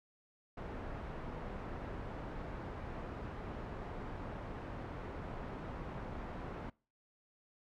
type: low-pass noise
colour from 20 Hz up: pink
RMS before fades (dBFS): -44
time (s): 0.57-6.7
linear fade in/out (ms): 5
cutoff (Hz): 1300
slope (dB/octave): 12
effects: noise-tail reverb RT60 0.4 s tail -25 dB re dry